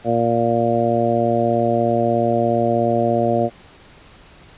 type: harmonic tone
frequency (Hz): 116.9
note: A#2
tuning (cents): +5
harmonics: 1 / 2 / 3 / 4 / 5 / 6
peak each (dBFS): -25 / -22 / -23 / -24 / -20 / -21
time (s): 0.04-3.5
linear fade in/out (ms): 50
effects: pink hiss -46 dBFS RMS until 4.57 s + resampled to 8000 Hz